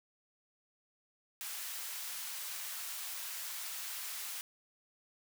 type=high-pass noise; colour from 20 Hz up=white; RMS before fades=-42 dBFS; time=1.41-4.41 s; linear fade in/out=0 ms; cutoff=1000 Hz; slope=12 dB/octave; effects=none